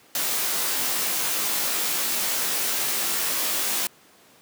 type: noise with comb filter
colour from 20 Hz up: white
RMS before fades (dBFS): -25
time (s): 0.15-3.87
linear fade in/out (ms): 2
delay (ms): 18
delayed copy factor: -1
effects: pink hiss -54 dBFS RMS until 4.41 s + high-pass 200 Hz 12 dB/octave